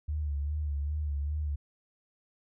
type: tone with vibrato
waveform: sine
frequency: 73.5 Hz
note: D2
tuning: 2 cents sharp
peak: -29 dBFS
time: 0.08-1.56 s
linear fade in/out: 10 ms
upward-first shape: sine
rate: 2.5 Hz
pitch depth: 62 cents each way
effects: none